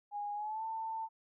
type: tone with pitch glide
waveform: sine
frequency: 823 to 892.3 Hz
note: G#5 to A5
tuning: -16 to +24 cents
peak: -36 dBFS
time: 0.11-1.09 s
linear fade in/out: 50 ms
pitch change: +140 cents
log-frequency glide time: 0.34-0.64 s
effects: none